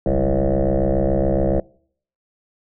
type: tone with frequency modulation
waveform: sine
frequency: 261.6 Hz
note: C4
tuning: in tune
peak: -14 dBFS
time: 0.06-1.6 s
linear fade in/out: 2 ms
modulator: 67.1 Hz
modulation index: 5.6
effects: noise-tail reverb RT60 0.6 s tail -26 dB re dry + tanh soft clip ceiling -11 dBFS